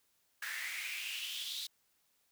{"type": "noise with high-pass filter sweep", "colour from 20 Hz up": "pink", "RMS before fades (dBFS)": -41, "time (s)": [0.42, 1.67], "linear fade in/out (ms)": 5, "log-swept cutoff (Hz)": [1700, 3900], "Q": 5.6, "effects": ["white hiss -75 dBFS RMS until 2.31 s"]}